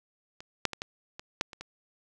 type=clicks; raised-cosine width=0.2 ms; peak=-26 / -7 / -18 / -17 / -23 / -9 / -26 / -23 dBFS; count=8; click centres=0.405 / 0.653 / 0.733 / 0.819 / 1.195 / 1.411 / 1.532 / 1.61 s; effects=none